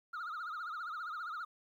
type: tone with vibrato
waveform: sine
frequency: 1318.5 Hz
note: E6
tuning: in tune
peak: -36 dBFS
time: 0.13-1.45 s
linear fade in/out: 10 ms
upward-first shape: triangle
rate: 15 Hz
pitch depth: 180 cents each way
effects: tanh soft clip ceiling -38 dBFS + 12-bit